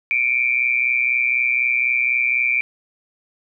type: tone with amplitude modulation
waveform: sine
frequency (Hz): 2349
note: D7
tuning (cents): 0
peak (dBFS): -12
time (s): 0.11-2.61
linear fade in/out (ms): 0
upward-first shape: sine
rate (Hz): 124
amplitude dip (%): 85
effects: none